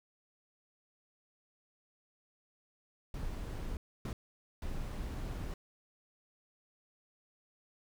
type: noise bursts at uneven times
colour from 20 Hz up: brown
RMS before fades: -39 dBFS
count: 3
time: 3.14-3.77 / 4.05-4.13 / 4.62-5.54 s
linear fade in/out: 2 ms
effects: none